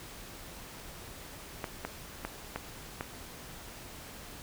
clicks, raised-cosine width 0.5 ms, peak -19 dBFS, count 5, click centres 1.642 / 1.85 / 2.25 / 2.56 / 3.009 s, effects pink hiss -47 dBFS RMS until 4.42 s

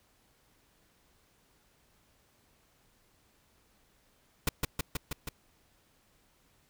pink noise with echo, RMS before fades -26 dBFS, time 4.47-4.49 s, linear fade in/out 5 ms, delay 160 ms, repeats 5, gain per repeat -2 dB, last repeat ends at 5.29 s, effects pink hiss -68 dBFS RMS until 6.69 s

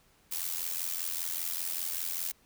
blue noise with amplitude modulation, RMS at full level -31 dBFS, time 0.31-2.32 s, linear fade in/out 10 ms, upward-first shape sine, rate 85.1 Hz, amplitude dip 80%, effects pink hiss -65 dBFS RMS until 2.45 s

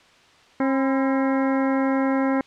harmonic tone with a mistuned harmonic, 268.9 Hz, C4, 47 cents sharp, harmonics 1 / 2 / 3 / 4 / 5 / 6 / 7 / 8, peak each -20 / -26 / -30 / -32 / -34 / -36 / -37 / -38 dBFS, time 0.6-2.41 s, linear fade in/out 2 ms, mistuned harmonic 4, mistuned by -86 cents, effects white hiss -53 dBFS RMS until 2.46 s + low-pass 4000 Hz 12 dB/octave

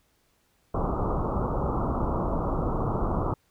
pink low-pass noise, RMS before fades -27 dBFS, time 0.74-3.34 s, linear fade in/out 5 ms, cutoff 1300 Hz, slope 96 dB/octave, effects pink hiss -68 dBFS RMS until 3.5 s

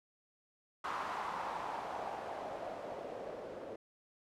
blue noise with low-pass filter sweep, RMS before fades -42 dBFS, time 0.84-3.76 s, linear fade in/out 5 ms, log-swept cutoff 1100 to 480 Hz, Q 3, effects none

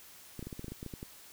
clicks, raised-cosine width 3 ms, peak -28 dBFS, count 12, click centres 0.393 / 0.427 / 0.47 / 0.528 / 0.594 / 0.644 / 0.682 / 0.72 / 0.829 / 0.863 / 0.938 / 1.029 s, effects white hiss -54 dBFS RMS until 1.32 s

